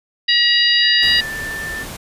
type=harmonic tone; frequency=956 Hz; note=A#5; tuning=43 cents sharp; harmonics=2 / 3 / 4 / 5; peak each=-17 / -17 / -17 / -17 dBFS; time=0.28-1.21 s; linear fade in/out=10 ms
type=tone with pitch glide; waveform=sine; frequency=1761 to 1777.4 Hz; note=A6 to A6; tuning=+1 to +17 cents; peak=-24 dBFS; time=0.8-1.86 s; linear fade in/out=50 ms; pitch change=+16 cents; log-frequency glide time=0.97-1.61 s
type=noise; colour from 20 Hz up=pink; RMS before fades=-31 dBFS; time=1.02-1.97 s; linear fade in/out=10 ms
effects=resampled to 32000 Hz